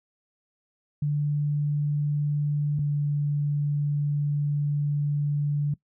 sine tone pair in turn, 146.83 / 145.73 Hz, D3 / D3, 0 / -13 cents, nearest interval unison, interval 13 cents, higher first, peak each -22 dBFS, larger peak neither, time 1.02-2.79 / 2.79-5.74 s, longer second, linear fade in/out 5 ms, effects noise-tail reverb RT60 0.1 s tail -20 dB re dry

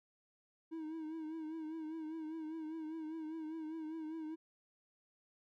triangle tone with vibrato, 317.2 Hz, D#4, 33 cents sharp, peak -39 dBFS, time 0.71-4.36 s, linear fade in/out 20 ms, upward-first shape triangle, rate 5 Hz, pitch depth 66 cents each way, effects none

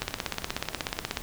two click trains, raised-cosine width 0.2 ms, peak -22 / -10 dBFS, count 13 / 20, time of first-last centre 0.03-0.968 / 0.02-1.172 s, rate 12.8 / 16.5 Hz, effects pink hiss -42 dBFS RMS until 1.22 s

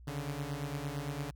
sawtooth beating tone pair, 138.59 / 147.39 Hz, C#3 / D3, 0 / +7 cents, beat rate 8.8 Hz, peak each -35 / -35 dBFS, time 0.07-1.31 s, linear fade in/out 10 ms, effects added 60 Hz sine -50 dBFS peak until 1.35 s

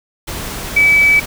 sine tone in noise, 2295 Hz, D7, 40 cents flat, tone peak -7 dBFS, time 0.76-1.2 s, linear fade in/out 10 ms, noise pink, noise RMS -25 dBFS, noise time 0.27-1.26 s, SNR +15 dB, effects none

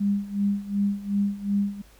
sine tone with tremolo, 201.4 Hz, G3, 47 cents sharp, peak -19 dBFS, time 0-1.82 s, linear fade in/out 10 ms, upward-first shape sine, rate 2.7 Hz, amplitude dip 85%, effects added 50 Hz sine -54 dBFS peak until 1.99 s + pink hiss -56 dBFS RMS until 1.99 s

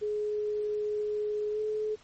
sine tone with pitch glide, 420.7 to 428.5 Hz, G#4 to A4, +22 to -46 cents, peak -28 dBFS, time 0.01-1.96 s, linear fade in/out 20 ms, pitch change +32 cents, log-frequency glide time 1.51-1.59 s, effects pink hiss -58 dBFS RMS until 2.03 s + MP3 32 kbps

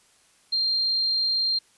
sine tone, 4186 Hz, C8, in tune, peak -21 dBFS, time 0.52-1.59 s, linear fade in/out 10 ms, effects white hiss -60 dBFS RMS until 1.77 s + resampled to 24000 Hz

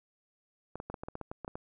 clicks, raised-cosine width 1 ms, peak -25 dBFS, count 12, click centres 0.756 / 0.801 / 0.9 / 0.942 / 1.035 / 1.085 / 1.154 / 1.213 / 1.315 / 1.447 / 1.479 / 1.555 s, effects none

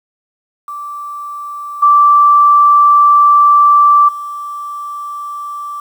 sine tone with level steps, 1168 Hz, D6, 10 cents flat, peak -22 / -4 / -21 dBFS, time 0.68-5.8 s, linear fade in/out 2 ms, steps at 1.82 / 4.08 s, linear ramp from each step 10 ms, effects 7-bit

